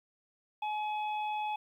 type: harmonic tone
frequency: 848 Hz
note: G#5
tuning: 36 cents sharp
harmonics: 1 / 3 / 4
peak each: -32 / -43 / -49 dBFS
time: 0.62-1.56 s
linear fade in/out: 5 ms
effects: 11-bit